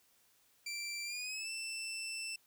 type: tone with pitch glide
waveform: 20% pulse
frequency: 2349 to 2667 Hz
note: D7 to E7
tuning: 0 to +20 cents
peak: -34 dBFS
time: 0.66-2.36 s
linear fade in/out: 5 ms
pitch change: +220 cents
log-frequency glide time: 1.04-1.5 s
effects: white hiss -70 dBFS RMS until 2.46 s